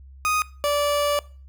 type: tone pair in turn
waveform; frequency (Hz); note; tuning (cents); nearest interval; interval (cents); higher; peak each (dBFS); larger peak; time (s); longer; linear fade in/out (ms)
30% pulse; 1244.5 / 581.3; D#6 / D5; 0 / -18; octave + minor second; 1318; first; -17; neither; 0.25-0.42 / 0.64-1.19; second; 0
effects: noise-tail reverb RT60 0.4 s tail -21 dB re dry + added 67 Hz sine -42 dBFS peak until 1.48 s